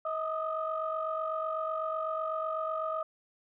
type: tone cluster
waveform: sine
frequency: 636 / 1223 / 1271 Hz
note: D#5 / D#6 / D#6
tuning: +38 / -30 / +36 cents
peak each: -33 / -35 / -37 dBFS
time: 0.05-3.03 s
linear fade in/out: 5 ms
effects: tanh soft clip ceiling -21 dBFS